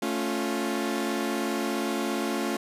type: chord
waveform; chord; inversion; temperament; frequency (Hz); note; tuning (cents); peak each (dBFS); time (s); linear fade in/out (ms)
sawtooth; A augmented; none; equal with one note detuned; 220 / 277.2 / 352.1; A3 / C#4 / E#4; 0 / 0 / +14; -27; 0.02-2.57; 5
effects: resampled to 32000 Hz + 10-bit